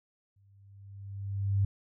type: tone with exponential growth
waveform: sine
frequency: 99 Hz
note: G2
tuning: 18 cents sharp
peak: -22 dBFS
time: 0.36-1.65 s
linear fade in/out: 5 ms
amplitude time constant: 280 ms
effects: none